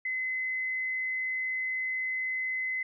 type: tone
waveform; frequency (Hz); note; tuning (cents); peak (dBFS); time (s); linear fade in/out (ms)
sine; 2039; C7; -45; -29; 0.05-2.83; 5
effects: none